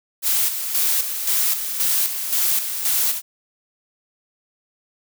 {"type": "noise with tremolo", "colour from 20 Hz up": "blue", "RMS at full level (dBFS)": -19, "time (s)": [0.22, 3.22], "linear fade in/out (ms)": 50, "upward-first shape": "square", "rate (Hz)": 1.9, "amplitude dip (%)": 55, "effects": []}